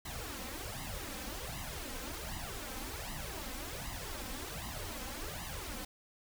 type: noise with flanger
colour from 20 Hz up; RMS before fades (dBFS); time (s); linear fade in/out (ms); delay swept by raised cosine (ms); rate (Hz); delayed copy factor
pink; -42; 0.05-5.85; 5; 1 to 3.9; 1.3; +0.8
effects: none